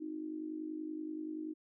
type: tone with amplitude modulation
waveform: sine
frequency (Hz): 311.1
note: D#4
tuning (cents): 0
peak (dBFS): -35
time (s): 0-1.54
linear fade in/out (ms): 20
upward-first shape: sine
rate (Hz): 50.5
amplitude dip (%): 75
effects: none